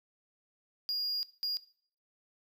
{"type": "tone bursts at uneven times", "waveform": "triangle", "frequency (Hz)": 4844, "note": "D#8", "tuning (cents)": -47, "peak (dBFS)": -29, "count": 2, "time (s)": [[0.89, 1.23], [1.43, 1.57]], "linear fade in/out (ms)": 0, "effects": ["noise-tail reverb RT60 0.5 s tail -19 dB re dry"]}